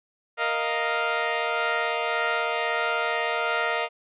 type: chord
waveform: 15% pulse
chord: Bb suspended fourth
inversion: none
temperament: equal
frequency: 466.2 / 622.3 / 698.5 Hz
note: Bb4 / Eb5 / F5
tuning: 0 / 0 / 0 cents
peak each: -22 / -22 / -21 dBFS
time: 0.37-3.89 s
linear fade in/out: 50 ms
effects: resampled to 8000 Hz